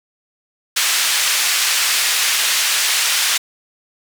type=band-pass noise; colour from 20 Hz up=pink; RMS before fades=-17 dBFS; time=0.76-3.38 s; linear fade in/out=10 ms; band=2000 to 11000 Hz; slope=12 dB/octave; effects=none